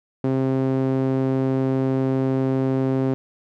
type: tone with band-pass filter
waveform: sawtooth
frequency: 132.5 Hz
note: C3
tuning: 22 cents sharp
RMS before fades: -21 dBFS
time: 0.24-3.14 s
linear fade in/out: 0 ms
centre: 320 Hz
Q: 1.3
effects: none